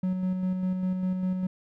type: tone with tremolo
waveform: triangle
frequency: 185 Hz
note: F#3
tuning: in tune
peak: -22 dBFS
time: 0.03-1.47 s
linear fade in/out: 5 ms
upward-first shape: square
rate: 5 Hz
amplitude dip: 35%
effects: none